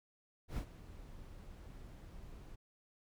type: noise with ADSR envelope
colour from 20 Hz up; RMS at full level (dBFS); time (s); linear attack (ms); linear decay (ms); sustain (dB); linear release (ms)
brown; -37; 0.48-2.56; 92; 77; -15; 15
effects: none